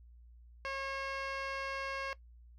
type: tone with low-pass filter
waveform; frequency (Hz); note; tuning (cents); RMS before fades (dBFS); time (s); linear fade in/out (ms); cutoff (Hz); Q
15% pulse; 543; C#5; -36; -39; 0.65-2.13; 0; 3700; 1.7
effects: noise-tail reverb RT60 0.1 s tail -18 dB re dry + added 59 Hz sine -54 dBFS peak until 2.58 s